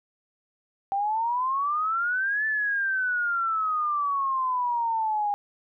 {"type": "exponential two-way sweep", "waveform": "sine", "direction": "up then down", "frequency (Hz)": [778, 1760, 812], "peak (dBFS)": -23, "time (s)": [0.92, 5.34], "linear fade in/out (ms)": 0, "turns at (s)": 2.46, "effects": []}